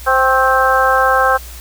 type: harmonic tone with a mistuned harmonic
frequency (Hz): 261.6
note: C4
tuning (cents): 0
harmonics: 2 / 3 / 4 / 5 / 6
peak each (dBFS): -16 / -16 / -16 / -16 / -16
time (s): 0.06-1.38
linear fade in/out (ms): 20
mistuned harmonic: 4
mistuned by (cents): +36
effects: added 60 Hz sine -31 dBFS peak until 1.6 s + white hiss -36 dBFS RMS until 1.6 s